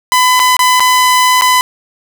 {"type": "tone with dropouts", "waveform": "sawtooth", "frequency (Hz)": 1006, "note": "B5", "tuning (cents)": 32, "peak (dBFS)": -3, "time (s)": [0.12, 1.61], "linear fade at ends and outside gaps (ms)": 0, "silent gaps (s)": [[0.394, 0.399], [0.567, 0.592], [0.797, 0.804], [1.411, 1.42]], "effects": []}